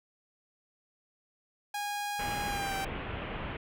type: tone with pitch glide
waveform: sawtooth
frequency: 821 to 780.3 Hz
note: G#5 to G5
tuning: -20 to -8 cents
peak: -29 dBFS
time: 1.74-2.85 s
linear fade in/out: 5 ms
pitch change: -88 cents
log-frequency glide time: 2.46-2.73 s
type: low-pass noise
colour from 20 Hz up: pink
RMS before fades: -38 dBFS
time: 2.19-3.57 s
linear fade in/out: 5 ms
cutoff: 3100 Hz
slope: 48 dB/octave
effects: none